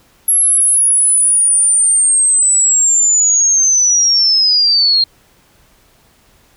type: linear sweep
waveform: sine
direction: down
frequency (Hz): 11260 to 4186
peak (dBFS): -8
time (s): 0.28-5.04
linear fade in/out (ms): 5
effects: pink hiss -51 dBFS RMS until 6.56 s